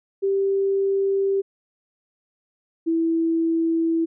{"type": "tone pair in turn", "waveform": "sine", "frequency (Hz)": [391.9, 328.8], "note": ["G4", "E4"], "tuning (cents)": [0, -4], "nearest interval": "minor third", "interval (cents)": 304, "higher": "first", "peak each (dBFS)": -18, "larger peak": "neither", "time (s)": [[0.22, 1.42], [2.86, 4.06]], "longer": "neither", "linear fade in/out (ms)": 20, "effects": []}